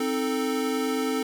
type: chord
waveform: square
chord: A diminished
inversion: first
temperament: equal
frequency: 261.6 / 311.1 / 440 Hz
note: C4 / Eb4 / A4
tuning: 0 / 0 / 0 cents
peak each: -28 / -33 / -29 dBFS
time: 0-1.23 s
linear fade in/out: 5 ms
effects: none